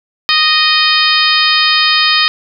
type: harmonic tone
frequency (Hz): 620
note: D#5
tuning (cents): -6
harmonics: 2 / 3 / 4 / 5 / 6 / 7 / 8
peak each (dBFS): -16 / -16 / -16 / -16 / -16 / -16 / -16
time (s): 0.29-2.28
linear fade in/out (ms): 0
effects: none

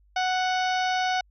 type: harmonic tone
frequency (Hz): 740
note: F#5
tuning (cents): 0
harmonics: 1 / 2 / 3 / 4 / 5 / 6 / 7 / 8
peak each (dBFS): -24 / -30 / -34 / -36 / -38 / -40 / -41 / -42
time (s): 0.16-1.21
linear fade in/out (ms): 5
effects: added 50 Hz sine -57 dBFS peak until 1.3 s

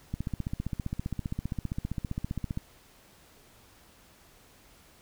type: click train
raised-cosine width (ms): 5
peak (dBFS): -19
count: 38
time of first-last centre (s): 0.14-2.574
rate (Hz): 15.2
effects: pink hiss -58 dBFS RMS until 5.01 s

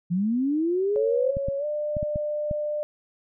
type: linear sweep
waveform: sine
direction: up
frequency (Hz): 166.7 to 530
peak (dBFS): -21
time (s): 0.1-1.32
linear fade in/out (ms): 20
type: tone with pitch glide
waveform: sine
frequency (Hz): 554.4 to 597.6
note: C#5 to D5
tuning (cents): 0 to +30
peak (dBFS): -25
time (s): 0.96-2.83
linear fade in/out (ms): 0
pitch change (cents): +130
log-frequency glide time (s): 1.58-1.65
type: clicks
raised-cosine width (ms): 5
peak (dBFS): -18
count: 6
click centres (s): 1.369 / 1.485 / 1.968 / 2.029 / 2.159 / 2.512
effects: none

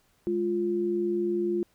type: tone pair together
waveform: sine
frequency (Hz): 207.6 / 349.2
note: G#3 / F4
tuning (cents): 0 / 0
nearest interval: major sixth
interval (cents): 900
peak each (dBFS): -32 / -25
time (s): 0.27-1.63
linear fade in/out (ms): 0
effects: pink hiss -67 dBFS RMS until 1.74 s

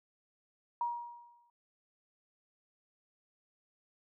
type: tone with exponential decay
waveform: sine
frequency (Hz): 951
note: A#5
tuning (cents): +34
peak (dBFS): -29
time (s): 0.81-1.5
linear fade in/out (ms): 2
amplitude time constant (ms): 150
effects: none

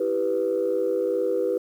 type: chord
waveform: sine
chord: E minor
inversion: none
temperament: equal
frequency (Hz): 329.6 / 392 / 493.9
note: E4 / G4 / B4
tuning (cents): 0 / 0 / 0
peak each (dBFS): -29 / -25 / -23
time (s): 0-1.58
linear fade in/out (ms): 5
effects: tanh soft clip ceiling -14 dBFS + 9-bit

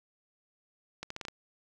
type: accelerating click train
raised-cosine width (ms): 0.2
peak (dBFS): -21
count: 6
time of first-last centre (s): 1.03-1.284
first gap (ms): 74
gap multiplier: 0.81
effects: none

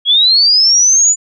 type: linear sweep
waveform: sine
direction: up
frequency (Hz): 3257 to 7040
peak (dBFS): -6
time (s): 0.05-1.16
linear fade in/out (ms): 50
effects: none

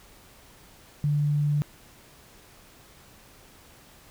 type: tone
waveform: sine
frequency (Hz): 146.9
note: D3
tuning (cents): +1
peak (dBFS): -21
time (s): 1.04-1.62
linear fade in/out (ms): 0
effects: pink hiss -53 dBFS RMS until 4.1 s

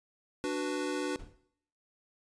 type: chord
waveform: square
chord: B minor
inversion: first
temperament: equal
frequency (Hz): 293.7 / 370 / 493.9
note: D4 / F#4 / B4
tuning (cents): 0 / 0 / 0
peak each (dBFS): -35 / -36 / -38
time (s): 0.44-1.16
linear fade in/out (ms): 0
type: noise with exponential decay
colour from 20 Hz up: brown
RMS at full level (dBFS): -41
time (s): 1.19-1.44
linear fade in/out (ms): 5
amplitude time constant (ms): 54
effects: noise-tail reverb RT60 0.7 s tail -20 dB re dry + resampled to 22050 Hz

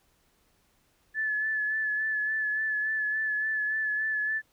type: tone with vibrato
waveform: sine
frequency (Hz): 1731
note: A6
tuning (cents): -29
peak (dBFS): -26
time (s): 1.14-4.42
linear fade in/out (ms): 50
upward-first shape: sine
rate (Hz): 3.5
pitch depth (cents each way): 27
effects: pink hiss -68 dBFS RMS until 4.52 s

